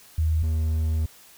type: tone pair in turn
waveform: sine / triangle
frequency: 79.4 / 79.1 Hz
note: D#2 / D#2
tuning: +36 / +29 cents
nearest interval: unison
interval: 7 cents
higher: first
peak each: -19 dBFS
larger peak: neither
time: 0.18-0.43 / 0.43-1.06 s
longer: second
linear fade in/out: 5 ms
effects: white hiss -51 dBFS RMS until 1.37 s